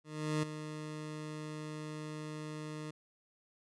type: tone with ADSR envelope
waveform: 20% pulse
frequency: 153.3 Hz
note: D#3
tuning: 25 cents flat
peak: -25 dBFS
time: 0.04-2.91 s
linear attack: 390 ms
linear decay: 5 ms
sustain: -11 dB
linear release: 8 ms
effects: resampled to 22050 Hz